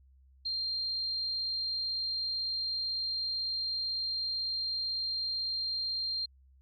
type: tone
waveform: sine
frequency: 4186 Hz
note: C8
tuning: in tune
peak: -31 dBFS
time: 0.45-6.26 s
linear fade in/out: 10 ms
effects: added 66 Hz sine -58 dBFS peak until 6.61 s